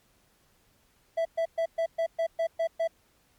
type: tone bursts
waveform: triangle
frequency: 660 Hz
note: E5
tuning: 2 cents sharp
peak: -22 dBFS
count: 9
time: 1.17-2.877 s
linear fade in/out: 10 ms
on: 83 ms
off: 120 ms
effects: pink hiss -66 dBFS RMS until 3.38 s + MP3 96 kbps